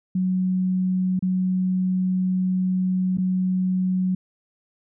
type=tone with dropouts; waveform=sine; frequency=185 Hz; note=F#3; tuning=in tune; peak=-19 dBFS; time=0.15-4.15 s; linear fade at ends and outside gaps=5 ms; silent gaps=1.193-1.224 / 3.173-3.182 s; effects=none